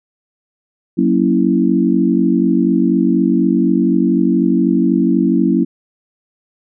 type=chord; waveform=sine; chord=F# dominant seventh; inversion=none; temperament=equal; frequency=185 / 233.1 / 277.2 / 329.6 Hz; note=F#3 / A#3 / C#4 / E4; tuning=0 / 0 / 0 / 0 cents; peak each=-16 dBFS; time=0.97-5.65 s; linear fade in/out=20 ms; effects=none